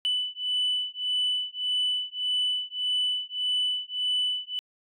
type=beating tone pair; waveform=sine; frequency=2987 / 2988.7 Hz; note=F#7 / F#7; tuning=+16 / +17 cents; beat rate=1.7 Hz; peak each=-27 dBFS; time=0.05-4.59 s; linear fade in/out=0 ms; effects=tanh soft clip ceiling -20 dBFS